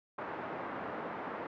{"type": "band-pass noise", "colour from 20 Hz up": "white", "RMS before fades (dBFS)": -40, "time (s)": [0.18, 1.47], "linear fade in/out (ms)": 5, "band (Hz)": [190, 1200], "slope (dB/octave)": 12, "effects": ["low-pass 2000 Hz 12 dB/octave"]}